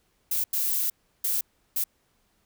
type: noise bursts at uneven times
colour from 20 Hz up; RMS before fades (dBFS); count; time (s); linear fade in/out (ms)
violet; -26; 4; 0.31-0.44 / 0.53-0.9 / 1.24-1.41 / 1.76-1.84; 5
effects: pink hiss -69 dBFS RMS until 2.45 s